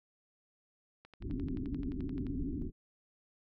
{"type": "click train", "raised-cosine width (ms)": 0.3, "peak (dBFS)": -38, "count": 15, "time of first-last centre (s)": [1.05, 2.267], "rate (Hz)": 11.5}
{"type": "low-pass noise", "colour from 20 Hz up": "pink", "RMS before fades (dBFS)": -39, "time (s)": [1.2, 2.72], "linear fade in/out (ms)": 50, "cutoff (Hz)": 390, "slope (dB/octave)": 96}
{"type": "tone with vibrato", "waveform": "sine", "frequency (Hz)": 270, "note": "C#4", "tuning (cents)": -45, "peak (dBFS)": -38, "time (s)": [1.3, 2.62], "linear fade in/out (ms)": 0, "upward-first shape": "sine", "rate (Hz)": 12, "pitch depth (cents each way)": 130}
{"effects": []}